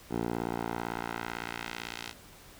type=tone with band-pass filter sweep; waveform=10% pulse; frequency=57.9 Hz; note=A#1; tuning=11 cents flat; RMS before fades=-36 dBFS; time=0.09-2.14 s; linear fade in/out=50 ms; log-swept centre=410 to 4000 Hz; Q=0.88; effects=pink hiss -53 dBFS RMS until 2.59 s